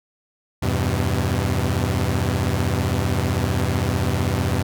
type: chord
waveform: sawtooth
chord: E minor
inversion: none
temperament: equal with one note detuned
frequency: 82.41 / 98 / 126.72 Hz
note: E2 / G2 / B2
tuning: 0 / 0 / +45 cents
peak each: -20 / -19 / -20 dBFS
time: 0.62-4.63 s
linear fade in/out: 10 ms
effects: none